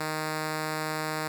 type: tone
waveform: 5% pulse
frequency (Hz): 155.56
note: D#3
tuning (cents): 0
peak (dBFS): -18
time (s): 0-1.28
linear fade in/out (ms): 5
effects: none